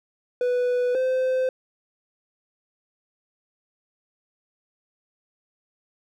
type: tone pair in turn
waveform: triangle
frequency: 493.9 / 515.9 Hz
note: B4 / C5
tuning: 0 / -24 cents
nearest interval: minor second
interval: 76 cents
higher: second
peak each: -18 dBFS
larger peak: neither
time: 0.41-0.95 / 0.95-1.49 s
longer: neither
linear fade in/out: 2 ms
effects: none